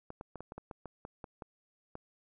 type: clicks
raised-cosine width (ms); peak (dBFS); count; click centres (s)
1; -29; 12; 0.104 / 0.211 / 0.357 / 0.406 / 0.521 / 0.58 / 0.712 / 0.857 / 1.051 / 1.242 / 1.422 / 1.954
effects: none